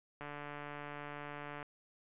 click train, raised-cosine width 0.5 ms, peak -30 dBFS, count 208, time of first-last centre 0.21-1.628 s, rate 146 Hz, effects resampled to 8000 Hz

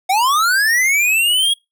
square linear sweep, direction up, 723 to 3322 Hz, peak -13 dBFS, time 0.09-1.54 s, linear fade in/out 10 ms, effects noise-tail reverb RT60 0.2 s tail -26 dB re dry

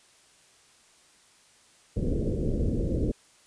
pink low-pass noise, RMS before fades -27 dBFS, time 1.96-3.12 s, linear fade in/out 10 ms, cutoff 510 Hz, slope 48 dB/octave, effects white hiss -59 dBFS RMS until 3.46 s + resampled to 22050 Hz

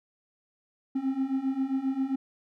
triangle beating tone pair, 262.1 / 269.6 Hz, C4 / C#4, +3 / -48 cents, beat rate 7.5 Hz, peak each -29 / -26 dBFS, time 0.95-2.16 s, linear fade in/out 10 ms, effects none

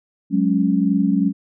sine chord, F# suspended second, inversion none, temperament equal, 185 / 207.7 / 277.2 Hz, F#3 / G#3 / C#4, 0 / 0 / 0 cents, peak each -19 dBFS, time 0.3-1.33 s, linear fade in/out 50 ms, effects none

